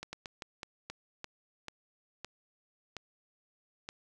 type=slowing click train; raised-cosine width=0.2 ms; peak=-23 dBFS; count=11; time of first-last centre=0.03-3.889 s; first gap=100 ms; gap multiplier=1.28; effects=none